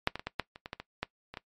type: clicks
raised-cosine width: 0.3 ms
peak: -8 / -19 / -23 / -17 / -12 / -29 / -23 / -20 / -23 / -15 / -26 / -22 dBFS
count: 12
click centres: 0.074 / 0.156 / 0.195 / 0.27 / 0.397 / 0.559 / 0.659 / 0.731 / 0.8 / 1.03 / 1.34 / 1.372 s
effects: noise-tail reverb RT60 0.1 s tail -19 dB re dry + MP3 64 kbps